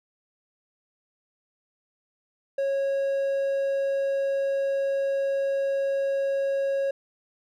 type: tone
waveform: triangle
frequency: 549 Hz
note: C#5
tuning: 17 cents flat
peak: -21 dBFS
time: 2.58-6.91 s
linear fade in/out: 5 ms
effects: none